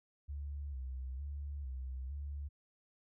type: tone with vibrato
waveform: sine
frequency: 68.1 Hz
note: C#2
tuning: 30 cents flat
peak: -39 dBFS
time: 0.28-2.49 s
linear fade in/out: 20 ms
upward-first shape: square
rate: 1.1 Hz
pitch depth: 86 cents each way
effects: none